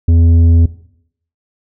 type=tone with tanh clipping; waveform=sine; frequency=83.6 Hz; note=E2; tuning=25 cents sharp; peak=-7 dBFS; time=0.08-0.66 s; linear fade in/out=5 ms; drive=8 dB; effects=noise-tail reverb RT60 0.7 s tail -18 dB re dry